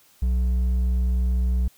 sine tone with hard clipping, 61.74 Hz, B1, in tune, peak -20 dBFS, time 0.22-1.68 s, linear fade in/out 5 ms, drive 4 dB, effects white hiss -57 dBFS RMS until 1.77 s

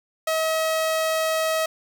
sawtooth tone, 639 Hz, D#5, 46 cents sharp, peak -17 dBFS, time 0.27-1.66 s, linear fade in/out 5 ms, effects none

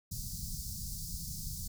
pink band-stop noise, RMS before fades -40 dBFS, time 0.11-1.68 s, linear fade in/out 10 ms, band 190 to 4600 Hz, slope 48 dB/octave, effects none

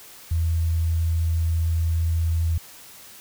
sine tone, 82.41 Hz, E2, in tune, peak -19 dBFS, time 0.31-2.58 s, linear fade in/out 5 ms, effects white hiss -45 dBFS RMS until 3.2 s

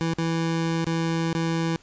25% pulse tone with dropouts, 164.81 Hz, E3, in tune, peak -19 dBFS, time 0.01-1.76 s, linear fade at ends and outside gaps 0 ms, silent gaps 0.137-0.185 / 0.844-0.867 / 1.329-1.35 s, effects pink hiss -54 dBFS RMS until 1.82 s + resampled to 16000 Hz

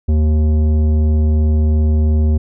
sine tone with tanh clipping, 76.9 Hz, D#2, 20 cents flat, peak -12 dBFS, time 0.08-2.38 s, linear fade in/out 10 ms, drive 12 dB, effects none

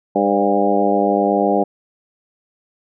harmonic tone with a mistuned harmonic, 100.9 Hz, G#2, 49 cents flat, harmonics 2 / 3 / 4 / 5 / 6 / 7 / 8, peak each -21 / -21 / -21 / -21 / -21 / -21 / -21 dBFS, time 0.15-1.64 s, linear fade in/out 10 ms, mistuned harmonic 6, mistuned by -37 cents, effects none

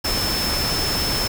sine tone in noise, 5274 Hz, E8, in tune, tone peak -23 dBFS, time 0.04-1.28 s, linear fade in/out 10 ms, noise pink, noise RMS -24 dBFS, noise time 0.04-1.28 s, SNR -2 dB, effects none

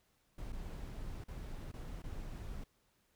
brown noise with dropouts, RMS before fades -44 dBFS, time 0.38-2.64 s, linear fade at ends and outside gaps 5 ms, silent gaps 0.523-0.528 / 1.24-1.282 / 1.718-1.737 / 2.022-2.038 s, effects pink hiss -75 dBFS RMS until 3.15 s

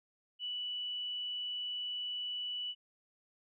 sine tone, 2960 Hz, F#7, in tune, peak -36 dBFS, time 0.39-2.75 s, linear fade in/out 50 ms, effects none

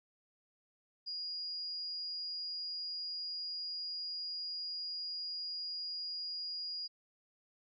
sine tone, 4865 Hz, D#8, 40 cents flat, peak -38 dBFS, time 1.06-6.88 s, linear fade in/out 20 ms, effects none

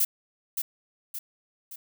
violet noise with echo, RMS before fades -23 dBFS, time 0-0.05 s, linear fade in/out 5 ms, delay 570 ms, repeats 3, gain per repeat -6 dB, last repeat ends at 1.76 s, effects none

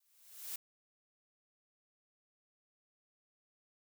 blue noise with exponential growth, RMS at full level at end -39 dBFS, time 0-0.56 s, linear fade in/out 5 ms, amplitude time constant 120 ms, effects none

